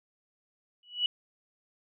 sine tone with exponential growth, 2940 Hz, F#7, 12 cents flat, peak -21 dBFS, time 0.83-1.06 s, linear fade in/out 2 ms, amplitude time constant 48 ms, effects none

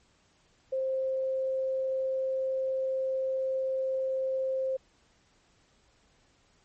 sine tone, 527 Hz, C5, 12 cents sharp, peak -27 dBFS, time 0.72-4.77 s, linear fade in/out 10 ms, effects pink hiss -66 dBFS RMS until 6.64 s + MP3 32 kbps

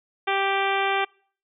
harmonic tone, 392 Hz, G4, in tune, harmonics 1 / 2 / 3 / 4 / 5 / 6 / 7 / 8 / 9, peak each -28 / -25 / -29 / -30 / -32 / -30 / -35 / -35 / -38 dBFS, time 0.27-1.05 s, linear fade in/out 10 ms, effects noise-tail reverb RT60 0.5 s tail -26 dB re dry

